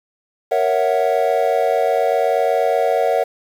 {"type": "chord", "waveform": "triangle", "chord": "F# dominant seventh", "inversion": "first", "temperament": "equal", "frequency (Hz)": [466.2, 554.4, 659.3, 740], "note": ["A#4", "C#5", "E5", "F#5"], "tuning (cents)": [0, 0, 0, 0], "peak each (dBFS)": -18, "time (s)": [0.51, 3.24], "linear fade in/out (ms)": 10, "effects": ["7-bit"]}